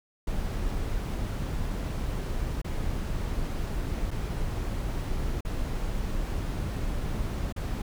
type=noise with dropouts; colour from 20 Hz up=brown; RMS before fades=-30 dBFS; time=0.27-7.82 s; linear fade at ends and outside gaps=5 ms; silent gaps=2.617-2.644 / 4.108-4.112 / 5.408-5.449 / 7.525-7.562 s; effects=none